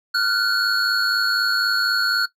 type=tone cluster; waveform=triangle; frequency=1397 / 1501 / 4363 Hz; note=F6 / F#6 / C#8; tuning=0 / +24 / -28 cents; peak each=-19 dBFS; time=0.14-2.26 s; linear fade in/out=10 ms; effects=noise-tail reverb RT60 0.1 s tail -18 dB re dry + tanh soft clip ceiling -12 dBFS